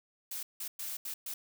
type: noise bursts at uneven times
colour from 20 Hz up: blue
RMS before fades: -39 dBFS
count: 5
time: 0.31-0.43 / 0.6-0.68 / 0.79-0.97 / 1.05-1.14 / 1.26-1.34 s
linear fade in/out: 5 ms
effects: none